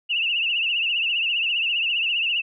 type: tone with vibrato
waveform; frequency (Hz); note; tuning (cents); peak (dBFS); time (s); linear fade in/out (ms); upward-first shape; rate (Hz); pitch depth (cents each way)
sine; 2761; F7; -20; -20; 0.09-2.42; 20; triangle; 15; 120
effects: none